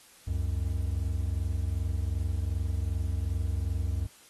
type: tone pair together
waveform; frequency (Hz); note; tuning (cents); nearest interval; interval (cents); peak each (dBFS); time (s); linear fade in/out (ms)
triangle; 67.77 / 90.4; C#2 / F#2; -39 / -40; perfect fourth; 499; -28 / -28; 0.27-4.07; 10
effects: white hiss -56 dBFS RMS until 4.29 s + AAC 32 kbps